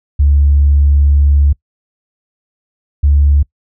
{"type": "tone pair in turn", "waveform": "sine", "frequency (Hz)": [71.5, 71.78], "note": ["D2", "D2"], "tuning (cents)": [-46, -39], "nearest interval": "unison", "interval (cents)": 7, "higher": "second", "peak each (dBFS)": -5, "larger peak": "neither", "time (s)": [[0.19, 1.53], [3.03, 3.43]], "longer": "first", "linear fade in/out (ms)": 10, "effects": ["noise-tail reverb RT60 0.1 s tail -24 dB re dry", "tanh soft clip ceiling -1 dBFS"]}